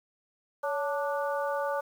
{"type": "harmonic tone with a mistuned harmonic", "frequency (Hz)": 293.7, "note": "D4", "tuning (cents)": 0, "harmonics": [2, 3, 4, 5], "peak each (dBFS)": [-30, -34, -36, -38], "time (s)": [0.63, 1.81], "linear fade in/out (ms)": 10, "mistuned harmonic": 2, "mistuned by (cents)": -71, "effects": ["9-bit"]}